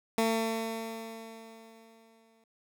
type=tone with exponential decay; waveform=15% pulse; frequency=225.1 Hz; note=A3; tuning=40 cents sharp; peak=-18 dBFS; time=0.18-2.44 s; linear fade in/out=2 ms; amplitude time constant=490 ms; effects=none